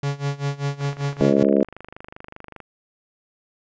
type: tone with tremolo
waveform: 45% pulse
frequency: 141.2 Hz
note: C#3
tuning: 32 cents sharp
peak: -20 dBFS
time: 0.03-1.43 s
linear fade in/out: 2 ms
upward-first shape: sine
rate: 5.1 Hz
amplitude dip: 90%
type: click train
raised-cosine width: 0.5 ms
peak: -23 dBFS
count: 46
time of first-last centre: 0.81-2.603 s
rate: 25.1 Hz
type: harmonic tone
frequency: 69.6 Hz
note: C#2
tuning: 8 cents sharp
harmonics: 3 / 4 / 5 / 6 / 7 / 8 / 9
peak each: -20 / -21 / -22 / -23 / -23 / -24 / -25 dBFS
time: 1.21-1.63 s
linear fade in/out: 0 ms
effects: resampled to 16000 Hz